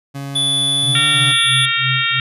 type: tone with pitch glide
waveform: 30% pulse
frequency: 139.1 to 147.12 Hz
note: C#3 to D3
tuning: +6 to +3 cents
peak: -22 dBFS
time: 0.14-1.33 s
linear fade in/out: 20 ms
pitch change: +97 cents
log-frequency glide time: 0.74-1.04 s
type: tone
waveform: square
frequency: 3464 Hz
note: A7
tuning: 28 cents flat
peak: -15 dBFS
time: 0.35-1.66 s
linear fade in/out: 10 ms
type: tone with tremolo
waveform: sine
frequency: 130.81 Hz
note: C3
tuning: in tune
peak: -18 dBFS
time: 0.83-2.2 s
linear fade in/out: 2 ms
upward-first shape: sine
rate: 3 Hz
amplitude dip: 100%
type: harmonic tone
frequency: 460 Hz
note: A#4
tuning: 23 cents flat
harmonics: 3 / 4 / 5 / 6 / 7 / 8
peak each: -22 / -22 / -22 / -22 / -22 / -22 dBFS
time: 0.95-2.2 s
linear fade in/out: 2 ms
effects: resampled to 32000 Hz